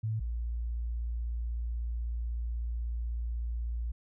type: tone pair in turn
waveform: sine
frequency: 110 / 58.11 Hz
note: A2 / A#1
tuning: 0 / -5 cents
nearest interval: major seventh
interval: 1105 cents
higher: first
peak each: -29 / -31 dBFS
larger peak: first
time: 0.03-0.2 / 0.2-3.92 s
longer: second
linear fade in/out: 10 ms
effects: none